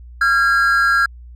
triangle tone pair together, 1375 / 1635.2 Hz, F6 / G#6, -27 / -27 cents, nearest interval minor third, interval 300 cents, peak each -13 dBFS, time 0.21-1.06 s, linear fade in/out 5 ms, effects added 60 Hz sine -35 dBFS peak until 1.35 s

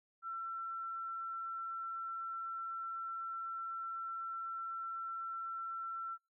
sine tone, 1346 Hz, E6, 36 cents sharp, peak -39 dBFS, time 0.22-6.18 s, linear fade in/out 50 ms, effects noise-tail reverb RT60 0.2 s tail -23 dB re dry

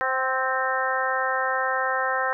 harmonic tone with a mistuned harmonic, 261.6 Hz, C4, in tune, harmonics 2 / 3 / 4 / 5 / 6 / 7, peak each -29 / -29 / -29 / -29 / -29 / -29 dBFS, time 0.01-2.33 s, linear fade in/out 0 ms, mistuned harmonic 3, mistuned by -20 cents, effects none

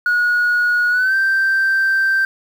sine tone with pitch glide, 1452 to 1565.2 Hz, F#6 to G6, -33 to -3 cents, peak -11 dBFS, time 0.06-2.25 s, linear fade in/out 2 ms, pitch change +130 cents, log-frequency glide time 0.9-1.15 s, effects tanh soft clip ceiling -11 dBFS + 7-bit

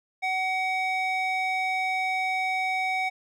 square tone with band-pass filter, 750 Hz, F#5, 23 cents sharp, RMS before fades -27 dBFS, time 0.22-3.1 s, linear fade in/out 20 ms, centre 1700 Hz, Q 7.7, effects none

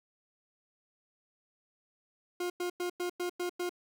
40% pulse tone bursts, 355.1 Hz, F4, 29 cents sharp, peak -31 dBFS, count 7, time 2.4-3.694 s, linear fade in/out 5 ms, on 100 ms, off 99 ms, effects none

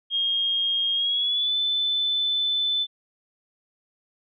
sine tone with pitch glide, 3242 to 3515 Hz, G#7 to A7, -42 to -2 cents, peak -21 dBFS, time 0.1-2.87 s, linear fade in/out 50 ms, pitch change +140 cents, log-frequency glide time 0.94-1.56 s, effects none

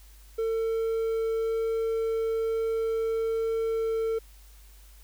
triangle tone, 450.1 Hz, A4, 39 cents sharp, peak -23 dBFS, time 0.38-4.19 s, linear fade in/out 10 ms, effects added 50 Hz sine -49 dBFS peak until 5.03 s + white hiss -58 dBFS RMS until 5.03 s

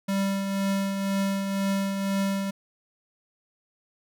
square tone with tremolo, 196 Hz, G3, in tune, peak -23 dBFS, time 0.08-2.51 s, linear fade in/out 10 ms, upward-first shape triangle, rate 2 Hz, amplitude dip 45%, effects none

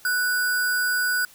sine tone with sample-and-hold, 1480 Hz, F#6, in tune, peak -20 dBFS, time 0.05-1.25 s, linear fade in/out 2 ms, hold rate 6300 Hz, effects white hiss -51 dBFS RMS until 1.34 s

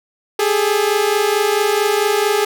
sawtooth tone pair together, 403.9 / 428.4 Hz, G#4 / A4, -48 / -46 cents, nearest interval minor second, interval 102 cents, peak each -13 dBFS, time 0.39-2.45 s, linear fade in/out 5 ms, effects none

